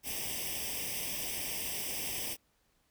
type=noise with comb filter; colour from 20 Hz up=white; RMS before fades=-37 dBFS; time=0.03-2.37 s; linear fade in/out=50 ms; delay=0.36 ms; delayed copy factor=+0.9; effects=pink hiss -73 dBFS RMS until 2.9 s